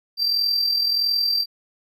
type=tone with amplitude modulation; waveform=triangle; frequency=4699 Hz; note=D8; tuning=in tune; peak=-15 dBFS; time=0.17-1.46 s; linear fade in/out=50 ms; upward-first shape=sine; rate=41.5 Hz; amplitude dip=50%; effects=none